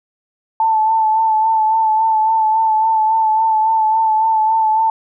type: tone with vibrato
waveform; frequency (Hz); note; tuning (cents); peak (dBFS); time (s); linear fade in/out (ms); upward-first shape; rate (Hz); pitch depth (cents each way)
sine; 880; A5; 0; -11; 0.6-4.9; 2; sine; 3.6; 29
effects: none